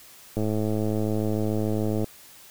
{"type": "click train", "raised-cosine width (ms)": 2, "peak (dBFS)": -14, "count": 180, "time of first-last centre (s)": [0.37, 2.043], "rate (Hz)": 107, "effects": ["white hiss -49 dBFS RMS until 2.5 s"]}